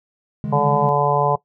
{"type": "chord", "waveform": "triangle", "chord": "C# suspended second", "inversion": "none", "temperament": "equal", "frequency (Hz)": [138.59, 155.56, 207.7], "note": ["C#3", "D#3", "G#3"], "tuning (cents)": [0, 0, 0], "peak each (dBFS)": [-25, -25, -24], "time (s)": [0.44, 0.89], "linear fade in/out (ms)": 0}
{"type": "harmonic tone", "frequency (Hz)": 144.5, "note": "D3", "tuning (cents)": -28, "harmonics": [1, 3, 4, 5, 6, 7], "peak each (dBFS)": [-22, -22, -22, -22, -22, -22], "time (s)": [0.52, 1.36], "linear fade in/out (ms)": 10}
{"effects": ["noise-tail reverb RT60 0.1 s tail -18 dB re dry"]}